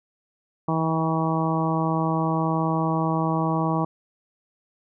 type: harmonic tone with a mistuned harmonic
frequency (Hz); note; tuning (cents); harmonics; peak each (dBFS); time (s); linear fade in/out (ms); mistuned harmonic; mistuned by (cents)
160.9; E3; -42; 1 / 2 / 3 / 4 / 5 / 6 / 7; -24 / -27 / -33 / -31 / -30 / -30 / -30; 0.68-3.85; 5; 1; +17
effects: none